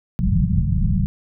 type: low-pass noise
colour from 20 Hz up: white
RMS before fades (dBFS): -18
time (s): 0.19-1.06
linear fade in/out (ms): 0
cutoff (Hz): 200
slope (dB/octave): 96
effects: none